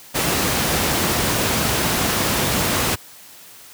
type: noise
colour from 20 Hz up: pink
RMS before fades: -19 dBFS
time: 0.14-2.96 s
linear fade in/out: 20 ms
effects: white hiss -43 dBFS RMS until 3.73 s + high-pass 80 Hz 12 dB/octave